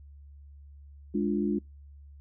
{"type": "chord", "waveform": "sine", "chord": "D diminished", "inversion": "second", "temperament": "equal with one note detuned", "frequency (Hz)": [207.7, 293.7, 350.2], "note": ["Ab3", "D4", "F4"], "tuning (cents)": [0, 0, 5], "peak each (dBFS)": [-28, -30, -31], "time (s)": [1.14, 1.59], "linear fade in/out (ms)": 10, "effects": ["noise-tail reverb RT60 0.2 s tail -26 dB re dry", "added 71 Hz sine -47 dBFS peak until 2.2 s"]}